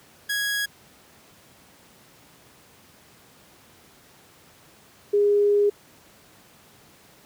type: tone pair in turn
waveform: sawtooth / sine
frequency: 1659 / 409.9 Hz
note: G#6 / G#4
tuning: -2 / -23 cents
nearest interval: 2 octaves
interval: 2421 cents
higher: first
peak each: -20 / -16 dBFS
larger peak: second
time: 0.29-0.66 / 5.13-5.7 s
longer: second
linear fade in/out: 10 ms
effects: pink hiss -53 dBFS RMS until 7.25 s + high-pass 100 Hz 12 dB/octave